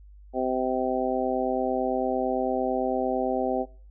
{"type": "harmonic tone", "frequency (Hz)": 128.9, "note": "C3", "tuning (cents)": -26, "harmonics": [2, 3, 4, 5, 6], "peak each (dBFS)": [-30, -30, -30, -30, -30], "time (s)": [0.33, 3.66], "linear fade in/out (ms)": 50, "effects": ["noise-tail reverb RT60 0.4 s tail -19 dB re dry", "added 50 Hz sine -46 dBFS peak until 3.9 s"]}